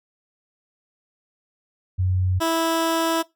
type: tone pair in turn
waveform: sine / 15% pulse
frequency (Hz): 92.3 / 328.3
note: F#2 / E4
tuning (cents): -4 / -7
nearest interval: octave + minor seventh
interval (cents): 2197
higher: second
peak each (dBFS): -18 / -13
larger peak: second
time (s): 1.98-2.4 / 2.4-3.23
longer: second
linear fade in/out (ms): 20
effects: noise-tail reverb RT60 0.2 s tail -22 dB re dry